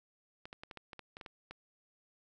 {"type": "clicks", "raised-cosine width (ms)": 0.3, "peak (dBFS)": -30, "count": 11, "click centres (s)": [0.455, 0.529, 0.635, 0.712, 0.773, 0.932, 0.993, 1.169, 1.212, 1.262, 1.51], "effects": []}